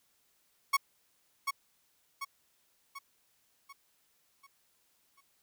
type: tone with echo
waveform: 30% pulse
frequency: 1108.7 Hz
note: C#6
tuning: in tune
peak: -21 dBFS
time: 0.73-0.77 s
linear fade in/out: 10 ms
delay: 740 ms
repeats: 6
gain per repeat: -6 dB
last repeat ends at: 5.21 s
effects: white hiss -72 dBFS RMS until 5.42 s